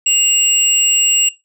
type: tone pair together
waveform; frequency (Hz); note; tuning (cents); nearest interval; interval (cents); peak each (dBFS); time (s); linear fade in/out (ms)
sine; 2794 / 7700; F7 / B8; 0 / -45; octave + tritone; 1755; -12; 0.06-1.29; 5
effects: noise-tail reverb RT60 0.2 s tail -19 dB re dry + tanh soft clip ceiling -6 dBFS